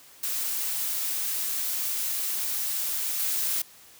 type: noise with level steps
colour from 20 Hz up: blue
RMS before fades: -29 / -27 dBFS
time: 0.23-3.62 s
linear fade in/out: 5 ms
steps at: 3.19 s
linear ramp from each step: 10 ms
effects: white hiss -52 dBFS RMS until 3.99 s + high-pass 60 Hz 12 dB/octave